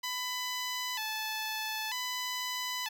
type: tone with vibrato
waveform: 10% pulse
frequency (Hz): 932.3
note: A#5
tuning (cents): 0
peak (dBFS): -25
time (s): 0.03-2.89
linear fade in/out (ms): 10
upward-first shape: square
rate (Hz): 0.53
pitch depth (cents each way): 120
effects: none